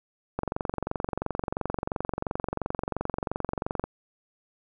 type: click train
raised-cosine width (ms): 1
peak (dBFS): -14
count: 80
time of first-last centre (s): 0.39-3.84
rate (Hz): 22.9
effects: none